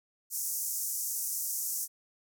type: band-pass noise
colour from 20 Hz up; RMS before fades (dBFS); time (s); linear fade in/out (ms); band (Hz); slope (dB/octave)
white; -34; 0.3-1.88; 50; 5700 to 16000; 48
effects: none